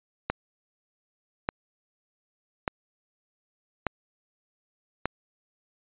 click train, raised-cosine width 0.5 ms, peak -10 dBFS, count 5, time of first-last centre 0.3-5.056 s, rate 0.841 Hz, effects resampled to 8000 Hz

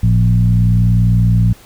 sine tone with frequency modulation, 111.3 Hz, A2, 20 cents sharp, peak -8 dBFS, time 0.03-1.53 s, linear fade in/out 5 ms, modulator 60.7 Hz, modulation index 0.94, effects pink hiss -43 dBFS RMS until 1.65 s

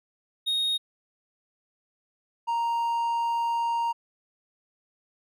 triangle tone pair in turn, 3729 / 932.2 Hz, A#7 / A#5, 0 / 0 cents, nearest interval 2 octaves, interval 2400 cents, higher first, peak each -22 dBFS, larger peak neither, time 0.46-0.78 / 2.47-3.93 s, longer second, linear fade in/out 20 ms, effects none

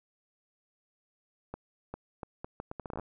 accelerating click train, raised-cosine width 1 ms, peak -24 dBFS, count 14, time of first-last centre 1.54-2.997 s, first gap 400 ms, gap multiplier 0.73, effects none

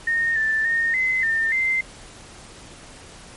sine tone with pitch steps, 1841 / 1767 / 1838 / 2047 / 1806 / 2080 Hz, A#6 / A6 / A#6 / C7 / A6 / C7, -22 / +7 / -25 / -38 / +45 / -11 cents, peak -18 dBFS, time 0.07-1.81 s, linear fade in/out 5 ms, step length 290 ms, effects pink hiss -43 dBFS RMS until 3.36 s + MP3 48 kbps

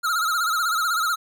square tone with vibrato, 1345 Hz, E6, 34 cents sharp, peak -21 dBFS, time 0.03-1.16 s, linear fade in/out 20 ms, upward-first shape sine, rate 16 Hz, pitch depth 110 cents each way, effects none

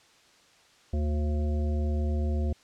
harmonic tone with a mistuned harmonic, 75.6 Hz, D#2, 49 cents flat, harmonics 1 / 3 / 5 / 7 / 9, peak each -25 / -35 / -39 / -42 / -44 dBFS, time 0.93-2.53 s, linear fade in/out 5 ms, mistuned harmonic 5, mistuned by -73 cents, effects white hiss -59 dBFS RMS until 2.63 s + low-pass 6000 Hz 12 dB/octave

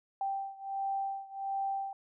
sine beating tone pair, 783 / 784.4 Hz, G5 / G5, -2 / +1 cents, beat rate 1.4 Hz, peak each -35 / -37 dBFS, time 0.21-1.93 s, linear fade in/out 2 ms, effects none

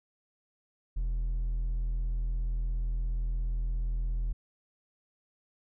sine tone with hard clipping, 41.46 Hz, E1, 11 cents sharp, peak -29 dBFS, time 0.96-4.33 s, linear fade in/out 10 ms, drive 3 dB, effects none

